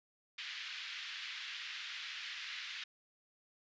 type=band-pass noise; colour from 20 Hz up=white; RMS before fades=-45 dBFS; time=0.38-2.84 s; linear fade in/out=5 ms; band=1600 to 3900 Hz; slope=24 dB/octave; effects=resampled to 16000 Hz